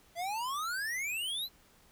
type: exponential sweep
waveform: square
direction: up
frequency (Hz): 659.3 to 4157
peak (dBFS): -34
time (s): 0.15-1.49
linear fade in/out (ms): 50
effects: pink hiss -63 dBFS RMS until 1.91 s